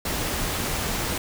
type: noise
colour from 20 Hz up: pink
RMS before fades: -27 dBFS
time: 0.05-1.18 s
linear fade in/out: 5 ms
effects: none